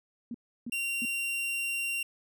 sine tone bursts, 236.4 Hz, A#3, 24 cents sharp, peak -34 dBFS, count 3, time 0.31-1.052 s, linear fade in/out 2 ms, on 34 ms, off 320 ms
45% pulse tone, 2760 Hz, F7, 21 cents flat, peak -30 dBFS, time 0.72-2.03 s, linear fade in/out 5 ms
effects none

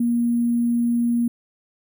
sine tone with sample-and-hold, 236.9 Hz, A#3, 28 cents sharp, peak -17 dBFS, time 0-1.28 s, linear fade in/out 5 ms, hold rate 11025 Hz, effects none

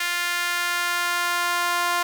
sawtooth tone with high-pass filter sweep, 349.7 Hz, F4, 2 cents sharp, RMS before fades -24 dBFS, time 0-2.03 s, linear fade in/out 5 ms, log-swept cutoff 1800 to 1000 Hz, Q 1.7, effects none

